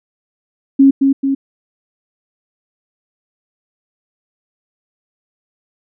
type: tone with echo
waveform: sine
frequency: 272.9 Hz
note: C#4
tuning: 27 cents flat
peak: -4 dBFS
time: 0.79-0.91 s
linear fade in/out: 10 ms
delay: 220 ms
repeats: 2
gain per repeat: -4 dB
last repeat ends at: 1.35 s
effects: none